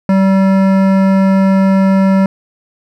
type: tone with hard clipping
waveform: sine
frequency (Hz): 192.6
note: G3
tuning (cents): -30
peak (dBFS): -9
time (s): 0.09-2.26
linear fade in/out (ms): 2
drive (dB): 15
effects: none